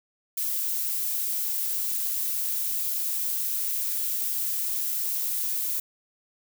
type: noise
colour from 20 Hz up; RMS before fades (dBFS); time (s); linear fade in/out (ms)
violet; -28; 0.37-5.8; 5
effects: none